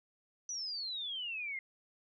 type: exponential sweep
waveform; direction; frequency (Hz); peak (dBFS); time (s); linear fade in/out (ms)
sine; down; 6000 to 2077; -37; 0.49-1.59; 2
effects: none